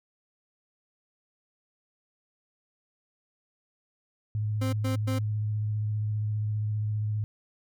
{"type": "tone with vibrato", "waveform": "sine", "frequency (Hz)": 106.4, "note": "G#2", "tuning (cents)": 42, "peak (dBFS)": -26, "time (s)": [4.35, 7.24], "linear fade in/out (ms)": 0, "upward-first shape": "square", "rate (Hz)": 15, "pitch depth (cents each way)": 14}
{"type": "tone bursts", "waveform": "30% pulse", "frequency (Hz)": 261.3, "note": "C4", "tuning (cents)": -2, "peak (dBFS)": -27, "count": 3, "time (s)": [4.61, 5.19], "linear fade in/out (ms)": 10, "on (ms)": 120, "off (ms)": 110}
{"effects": []}